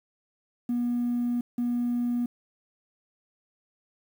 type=tone pair in turn; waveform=triangle; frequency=241.4 / 241.4 Hz; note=B3 / B3; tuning=-39 / -39 cents; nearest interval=unison; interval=0 cents; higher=neither; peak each=-21 dBFS; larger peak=neither; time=0.69-1.41 / 1.58-2.26 s; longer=first; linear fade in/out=5 ms; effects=tanh soft clip ceiling -21 dBFS + 9-bit